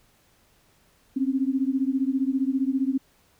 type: beating tone pair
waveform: sine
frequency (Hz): 260.5 / 275.5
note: C4 / C#4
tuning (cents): -7 / -11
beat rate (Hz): 15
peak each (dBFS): -24 / -25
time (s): 1.16-2.98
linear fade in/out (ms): 10
effects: pink hiss -62 dBFS RMS until 3.39 s